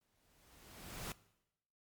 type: noise with exponential growth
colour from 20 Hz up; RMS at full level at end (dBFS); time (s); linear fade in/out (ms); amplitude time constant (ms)
pink; -42; 0.01-1.12; 2; 240
effects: noise-tail reverb RT60 0.9 s tail -20 dB re dry + MP3 96 kbps